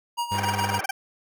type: tone with tremolo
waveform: square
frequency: 949 Hz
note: A#5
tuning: 31 cents sharp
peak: -24 dBFS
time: 0.17-0.79 s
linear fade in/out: 20 ms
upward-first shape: sine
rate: 7.2 Hz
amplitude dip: 75%
type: tone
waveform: 30% pulse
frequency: 100 Hz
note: G2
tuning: 35 cents sharp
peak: -26 dBFS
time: 0.31-0.8 s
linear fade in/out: 10 ms
type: band-pass noise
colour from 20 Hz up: white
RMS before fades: -35 dBFS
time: 0.33-0.86 s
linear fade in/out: 20 ms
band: 300 to 1900 Hz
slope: 24 dB/octave
type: tone bursts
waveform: 20% pulse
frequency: 781 Hz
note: G5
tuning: 7 cents flat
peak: -19 dBFS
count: 11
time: 0.38-0.91 s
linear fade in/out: 5 ms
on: 20 ms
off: 31 ms
effects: none